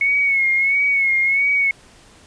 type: tone with vibrato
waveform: sine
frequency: 2195 Hz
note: C#7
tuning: 18 cents flat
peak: -14 dBFS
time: 0.01-1.71 s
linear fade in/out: 2 ms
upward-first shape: sine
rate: 1.5 Hz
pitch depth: 54 cents each way
effects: pink hiss -48 dBFS RMS until 2.26 s + resampled to 22050 Hz